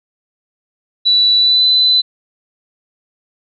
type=tone with pitch glide; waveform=sine; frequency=3951 to 4011 Hz; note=B7 to B7; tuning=0 to +26 cents; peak=-8 dBFS; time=1.05-2.02 s; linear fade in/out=20 ms; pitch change=+26 cents; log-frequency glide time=1.38-1.65 s; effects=none